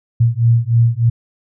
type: beating tone pair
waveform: sine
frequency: 115.2 / 118.5 Hz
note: A#2 / A#2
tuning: -20 / +29 cents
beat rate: 3.3 Hz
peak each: -13 / -13 dBFS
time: 0.2-1.1 s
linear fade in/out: 10 ms
effects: none